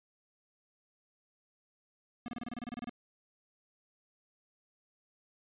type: tone bursts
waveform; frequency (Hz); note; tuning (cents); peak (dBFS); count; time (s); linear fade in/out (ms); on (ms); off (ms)
square; 240; B3; -49; -38; 13; 2.26-2.894; 0; 22; 29
effects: resampled to 8000 Hz